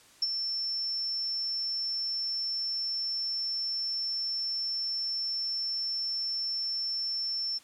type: tone with ADSR envelope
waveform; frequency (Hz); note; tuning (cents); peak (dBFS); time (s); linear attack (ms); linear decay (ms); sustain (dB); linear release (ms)
sine; 5380; E8; +34; -22; 0.22-7.59; 6; 34; -7; 19
effects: white hiss -57 dBFS RMS until 7.63 s + low-pass 9000 Hz 12 dB/octave